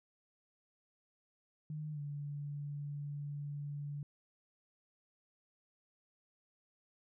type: tone with pitch glide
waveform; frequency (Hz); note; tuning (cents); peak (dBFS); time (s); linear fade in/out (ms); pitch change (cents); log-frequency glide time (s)
sine; 152.4 to 144.68; D#3 to D3; -36 to -26; -39; 1.7-4.03; 2; -90; 1.92-2
effects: none